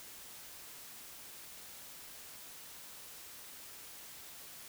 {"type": "silence", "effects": ["white hiss -51 dBFS RMS until 4.68 s"]}